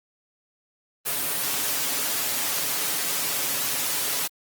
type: noise with comb filter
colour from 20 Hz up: white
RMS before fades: -26 dBFS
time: 1.05-4.28 s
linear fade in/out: 20 ms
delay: 7.1 ms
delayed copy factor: +0.6
effects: high-pass 150 Hz 12 dB/octave + Opus 32 kbps